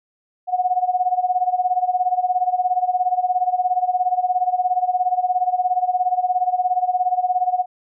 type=tone with tremolo; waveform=sine; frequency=730 Hz; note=F#5; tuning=24 cents flat; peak=-13 dBFS; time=0.47-7.66 s; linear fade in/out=50 ms; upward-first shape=sine; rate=17 Hz; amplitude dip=85%; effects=none